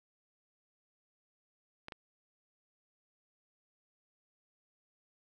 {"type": "clicks", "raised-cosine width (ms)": 0.3, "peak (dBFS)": -27, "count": 2, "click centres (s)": [1.884, 1.922], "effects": []}